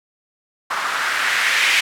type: noise with low-pass filter sweep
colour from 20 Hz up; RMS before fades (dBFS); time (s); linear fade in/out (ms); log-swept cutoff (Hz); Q
violet; -19; 0.7-1.81; 10; 1200 to 2300; 2.6
effects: none